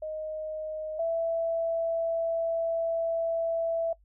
sine tone pair in turn, 622.3 / 662.5 Hz, D#5 / E5, 0 / +9 cents, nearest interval minor second, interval 109 cents, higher second, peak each -32 / -25 dBFS, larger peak second, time 0.02-0.99 / 0.99-3.93 s, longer second, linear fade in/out 5 ms, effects noise-tail reverb RT60 0.1 s tail -22 dB re dry + added 50 Hz sine -58 dBFS peak until 4.04 s

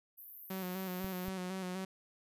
pink high-pass noise, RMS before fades -47 dBFS, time 0.17-1.3 s, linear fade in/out 20 ms, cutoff 12000 Hz, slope 96 dB/octave
sawtooth tone with vibrato, 185.5 Hz, F#3, 5 cents sharp, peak -34 dBFS, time 0.5-1.85 s, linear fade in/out 5 ms, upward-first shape square, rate 4 Hz, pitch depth 37 cents each way
clicks, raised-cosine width 5 ms, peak -32 dBFS, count 2, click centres 1.045 / 1.283 s
effects resampled to 32000 Hz

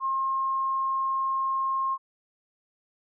sine tone, 1069 Hz, C6, 37 cents sharp, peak -24 dBFS, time 0-1.98 s, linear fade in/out 50 ms, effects none

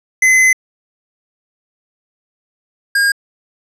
square tone pair in turn, 2041 / 1619.9 Hz, C7 / G#6, -44 / -44 cents, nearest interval major third, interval 400 cents, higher first, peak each -8 / -11 dBFS, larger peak first, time 0.22-0.53 / 2.95-3.12 s, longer first, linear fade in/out 5 ms, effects low-pass 11000 Hz 12 dB/octave

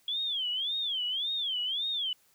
sine tone with vibrato, 3300 Hz, G#7, 12 cents flat, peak -29 dBFS, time 0.08-2.13 s, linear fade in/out 2 ms, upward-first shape sine, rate 1.8 Hz, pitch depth 210 cents each way, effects white hiss -66 dBFS RMS until 2.34 s

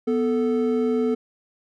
triangle tone pair together, 246.9 / 439.9 Hz, B3 / A4, 0 / 0 cents, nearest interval minor seventh, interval 1000 cents, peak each -20 dBFS, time 0.07-1.15 s, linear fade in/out 10 ms, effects none

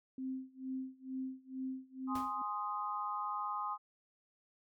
sine tone with tremolo, 261.6 Hz, C4, in tune, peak -36 dBFS, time 0.18-2.42 s, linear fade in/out 2 ms, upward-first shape sine, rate 2.2 Hz, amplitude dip 95%
sine chord, Ab major, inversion none, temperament equal, 830.6 / 1046.5 / 1244.5 Hz, Ab5 / C6 / Eb6, 0 / 0 / 0 cents, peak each -42 / -40 / -39 dBFS, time 2.07-3.78 s, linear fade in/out 50 ms
pink noise with exponential decay, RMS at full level -45 dBFS, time 2.15-2.39 s, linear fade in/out 5 ms, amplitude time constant 52 ms
effects none

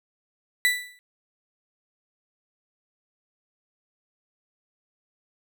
35% pulse tone with exponential decay, 1975.5 Hz, B6, in tune, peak -14 dBFS, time 0.65-0.99 s, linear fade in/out 0 ms, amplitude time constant 73 ms, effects none

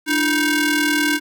sawtooth ring-modulated tone, 630 Hz, D#5, 21 cents sharp, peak -9 dBFS, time 0.06-1.2 s, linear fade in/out 50 ms, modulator 925 Hz, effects none

